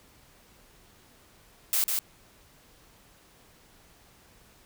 blue noise with echo, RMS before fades -25 dBFS, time 1.73-1.84 s, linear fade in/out 0 ms, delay 150 ms, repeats 1, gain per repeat -3 dB, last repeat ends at 1.99 s, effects pink hiss -58 dBFS RMS until 4.65 s

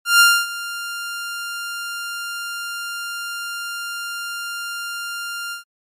sawtooth tone with ADSR envelope, 1396.9 Hz, F6, in tune, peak -4 dBFS, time 0.05-5.64 s, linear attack 150 ms, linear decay 260 ms, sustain -18 dB, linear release 120 ms, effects MP3 64 kbps

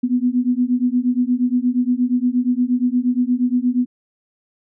sine beating tone pair, 243.6 / 252.1 Hz, B3 / B3, -24 / +36 cents, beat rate 8.5 Hz, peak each -18 dBFS, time 0.03-3.86 s, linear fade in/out 10 ms, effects none

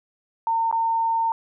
sine tone with dropouts, 910 Hz, A#5, 42 cents flat, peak -19 dBFS, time 0.47-1.32 s, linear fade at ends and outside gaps 1 ms, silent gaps 0.713-0.726 s, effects none

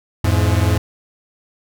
45% pulse tone pair together, 85.3 / 105.73 Hz, F2 / G#2, -40 / +31 cents, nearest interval major third, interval 371 cents, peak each -16 dBFS, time 0.24-0.78 s, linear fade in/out 5 ms, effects none

